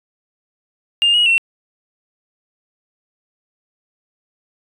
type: tone with pitch steps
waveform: sine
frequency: 2811 / 2897 / 2713 Hz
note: F7 / F#7 / E7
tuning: +11 / -37 / +49 cents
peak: -9 dBFS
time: 1.02-1.38 s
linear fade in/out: 0 ms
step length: 120 ms
effects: tanh soft clip ceiling -8 dBFS